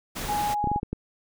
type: noise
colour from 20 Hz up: pink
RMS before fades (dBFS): -33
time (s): 0.15-0.55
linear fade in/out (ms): 20
type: tone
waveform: sine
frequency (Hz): 830.6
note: G#5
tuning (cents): 0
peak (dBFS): -24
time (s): 0.28-0.8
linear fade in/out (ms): 20
type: clicks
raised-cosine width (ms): 3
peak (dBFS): -16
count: 6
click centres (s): 0.642 / 0.673 / 0.716 / 0.761 / 0.831 / 0.93
effects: none